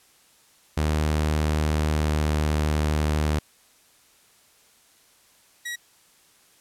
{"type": "tone with pitch glide", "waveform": "sawtooth", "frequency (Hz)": [76.6, 76.03], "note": ["D#2", "D#2"], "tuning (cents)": [-27, -39], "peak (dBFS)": -17, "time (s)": [0.77, 3.39], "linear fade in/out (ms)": 5, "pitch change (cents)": -12, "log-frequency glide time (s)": [1.95, 2.16]}
{"type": "tone", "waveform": "sawtooth", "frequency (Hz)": 1914, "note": "A#6", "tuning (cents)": 45, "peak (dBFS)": -26, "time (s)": [5.65, 5.76], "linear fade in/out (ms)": 10}
{"effects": ["white hiss -58 dBFS RMS until 6.6 s", "low-pass 12000 Hz 12 dB/octave"]}